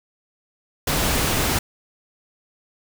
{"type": "noise", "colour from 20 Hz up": "pink", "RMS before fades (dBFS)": -21, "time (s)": [0.87, 1.59], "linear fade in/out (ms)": 5, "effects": []}